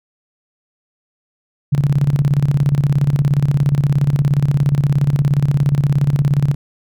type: tone with tremolo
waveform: sine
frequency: 142 Hz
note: C#3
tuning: 42 cents sharp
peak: -9 dBFS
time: 1.72-6.55 s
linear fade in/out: 10 ms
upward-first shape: square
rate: 17 Hz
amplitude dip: 70%
effects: none